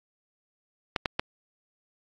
clicks, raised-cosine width 0.3 ms, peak -9 dBFS, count 3, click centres 0.962 / 1.058 / 1.195 s, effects AAC 64 kbps

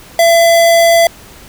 square tone, 673 Hz, E5, 36 cents sharp, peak -6 dBFS, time 0.19-1.07 s, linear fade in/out 2 ms, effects pink hiss -37 dBFS RMS until 1.48 s

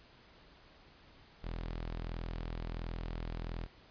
sawtooth tone, 41.44 Hz, E1, 10 cents sharp, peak -34 dBFS, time 1.43-3.67 s, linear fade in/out 20 ms, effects pink hiss -60 dBFS RMS until 3.9 s + resampled to 11025 Hz

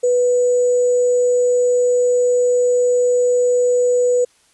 sine tone with sample-and-hold, 493.9 Hz, B4, in tune, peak -12 dBFS, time 0.03-4.25 s, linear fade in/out 10 ms, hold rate 7350 Hz, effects white hiss -56 dBFS RMS until 4.53 s + resampled to 24000 Hz

